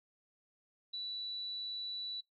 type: tone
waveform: sine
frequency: 3951 Hz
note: B7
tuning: in tune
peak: -38 dBFS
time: 0.93-2.21 s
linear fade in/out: 10 ms
effects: noise-tail reverb RT60 0.2 s tail -24 dB re dry